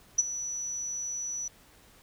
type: tone with ADSR envelope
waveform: sine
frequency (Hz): 5920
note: F#8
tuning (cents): 0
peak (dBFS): -17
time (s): 0.18-1.48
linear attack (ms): 10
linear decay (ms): 27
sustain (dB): -15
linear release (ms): 3
effects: pink hiss -58 dBFS RMS until 2.02 s